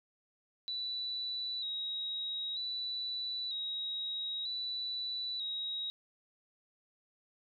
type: tone with vibrato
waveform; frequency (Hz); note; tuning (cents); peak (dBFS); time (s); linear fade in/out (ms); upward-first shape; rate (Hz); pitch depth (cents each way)
sine; 3884; B7; -30; -35; 0.68-5.9; 0; square; 0.53; 35
effects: none